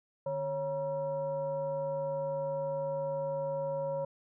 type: tone with frequency modulation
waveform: sine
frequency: 551 Hz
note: C#5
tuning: 11 cents flat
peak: -31 dBFS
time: 0.26-4.05 s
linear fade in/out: 5 ms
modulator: 401 Hz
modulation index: 0.61
effects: none